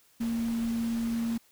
sine tone in noise, 230.7 Hz, A#3, 18 cents flat, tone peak -27 dBFS, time 0.2-1.38 s, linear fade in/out 10 ms, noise pink, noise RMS -44 dBFS, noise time 0.2-1.38 s, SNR +14 dB, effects white hiss -63 dBFS RMS until 1.51 s

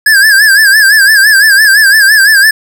square tone with vibrato, 1661.2 Hz, G#6, in tune, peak -3 dBFS, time 0.06-2.51 s, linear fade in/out 5 ms, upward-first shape sine, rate 5.9 Hz, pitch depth 110 cents each way, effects none

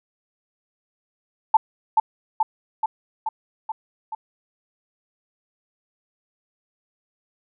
sine tone with echo, 880 Hz, A5, in tune, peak -9 dBFS, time 1.54-1.57 s, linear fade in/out 5 ms, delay 430 ms, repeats 6, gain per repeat -3 dB, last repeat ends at 4.15 s, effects none

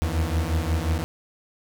40% pulse beating tone pair, 77.78 / 83.38 Hz, D#2 / E2, 0 / +20 cents, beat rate 5.6 Hz, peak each -24 dBFS, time 0.02-1.04 s, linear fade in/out 0 ms, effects none

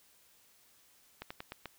slowing click train, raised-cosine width 0.3 ms, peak -25 dBFS, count 5, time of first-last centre 1.22-1.657 s, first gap 85 ms, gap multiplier 1.17, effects white hiss -65 dBFS RMS until 1.78 s

